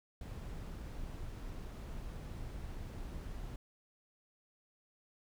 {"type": "noise", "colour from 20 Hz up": "brown", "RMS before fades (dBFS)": -44, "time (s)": [0.21, 3.56], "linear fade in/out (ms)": 2, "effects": []}